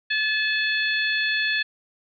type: harmonic tone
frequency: 863 Hz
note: A5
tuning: 34 cents flat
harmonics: 2 / 3 / 4 / 5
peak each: -23 / -27 / -29 / -31 dBFS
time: 0.1-1.63 s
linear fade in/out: 10 ms
effects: none